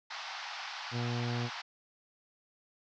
pink band-pass noise, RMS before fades -42 dBFS, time 0.1-1.62 s, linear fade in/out 10 ms, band 740 to 5500 Hz, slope 48 dB/octave
harmonic tone, 120 Hz, B2, 49 cents flat, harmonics 1 / 2 / 3 / 4 / 5 / 6 / 7, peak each -33 / -39 / -45 / -45 / -52 / -47 / -53 dBFS, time 0.91-1.5 s, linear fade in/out 50 ms
effects none

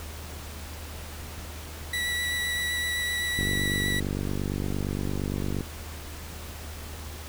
30% pulse tone with vibrato, 1951 Hz, B6, 22 cents flat, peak -24 dBFS, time 1.93-4 s, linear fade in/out 5 ms, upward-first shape sine, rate 7.8 Hz, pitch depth 10 cents each way
click train, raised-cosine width 3 ms, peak -17 dBFS, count 109, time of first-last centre 3.39-5.608 s, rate 48.7 Hz
effects added 77 Hz sine -39 dBFS peak until 7.28 s + pink hiss -42 dBFS RMS until 7.28 s

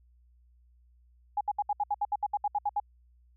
sine tone bursts, 825 Hz, G#5, 12 cents flat, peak -25 dBFS, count 14, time 1.37-2.8 s, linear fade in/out 5 ms, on 39 ms, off 68 ms, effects added 60 Hz sine -59 dBFS peak until 3.36 s

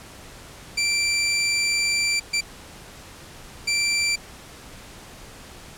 20% pulse tone bursts at uneven times, 2349 Hz, D7, in tune, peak -15 dBFS, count 3, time 0.77-2.2 / 2.33-2.41 / 3.67-4.16 s, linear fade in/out 10 ms, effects pink hiss -43 dBFS RMS until 5.77 s + low-pass 11000 Hz 12 dB/octave

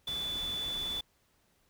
sine tone in noise, 3477 Hz, A7, 21 cents flat, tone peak -33 dBFS, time 0.07-1.01 s, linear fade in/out 5 ms, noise pink, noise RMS -45 dBFS, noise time 0.07-1.01 s, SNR +9 dB, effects pink hiss -71 dBFS RMS until 1.69 s

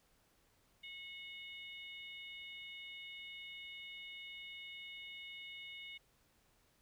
harmonic tone, 729 Hz, F#5, 26 cents flat, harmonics 3 / 4 / 5, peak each -50 / -52 / -55 dBFS, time 0.83-5.98 s, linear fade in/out 10 ms, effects pink hiss -73 dBFS RMS until 6.81 s

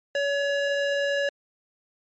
square tone with band-pass filter, 565 Hz, C#5, 33 cents sharp, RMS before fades -25 dBFS, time 0.15-1.29 s, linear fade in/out 2 ms, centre 1500 Hz, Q 0.7, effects MP3 32 kbps

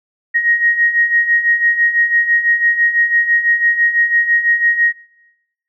sine beating tone pair, 1875 / 1881 Hz, A#6 / A#6, +10 / +15 cents, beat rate 6 Hz, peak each -18 / -12 dBFS, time 0.34-4.93 s, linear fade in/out 20 ms, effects noise-tail reverb RT60 1.0 s tail -23 dB re dry

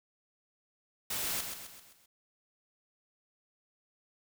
white noise with echo, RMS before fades -35 dBFS, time 1.1-1.41 s, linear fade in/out 5 ms, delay 130 ms, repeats 5, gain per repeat -6 dB, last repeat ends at 2.06 s, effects none

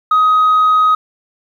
sine tone, 1258 Hz, D#6, 19 cents sharp, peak -6 dBFS, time 0.11-0.95 s, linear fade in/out 5 ms, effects tanh soft clip ceiling -6 dBFS + 8-bit

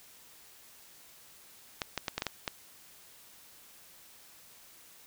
clicks, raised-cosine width 0.2 ms, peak -14 dBFS, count 7, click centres 1.818 / 1.977 / 2.082 / 2.18 / 2.221 / 2.267 / 2.478 s, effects white hiss -56 dBFS RMS until 5.06 s

